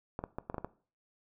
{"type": "clicks", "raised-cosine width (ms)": 1, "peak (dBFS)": -22, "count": 7, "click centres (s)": [0.191, 0.239, 0.385, 0.499, 0.544, 0.582, 0.646], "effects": ["noise-tail reverb RT60 0.4 s tail -18 dB re dry"]}